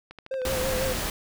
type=click train; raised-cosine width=0.3 ms; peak=-26 dBFS; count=8; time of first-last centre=0.11-0.648 s; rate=13 Hz
type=tone with vibrato; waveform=triangle; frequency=520 Hz; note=C5; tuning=11 cents flat; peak=-25 dBFS; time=0.31-0.93 s; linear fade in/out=5 ms; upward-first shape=sine; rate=6.1 Hz; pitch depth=45 cents each way
type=noise; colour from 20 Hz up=pink; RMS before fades=-29 dBFS; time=0.45-1.1 s; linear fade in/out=2 ms
effects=none